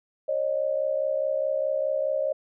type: tone pair together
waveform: sine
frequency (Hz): 545.2 / 610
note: C#5 / D#5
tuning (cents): -29 / -34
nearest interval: major second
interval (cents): 195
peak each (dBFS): -26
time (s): 0.28-2.33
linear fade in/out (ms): 10
effects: none